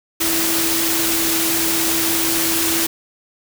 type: tone in noise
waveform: sine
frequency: 329.6 Hz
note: E4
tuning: in tune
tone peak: -23 dBFS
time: 0.2-2.87 s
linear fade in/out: 10 ms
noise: white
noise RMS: -19 dBFS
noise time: 0.2-2.87 s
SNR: -7 dB
effects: none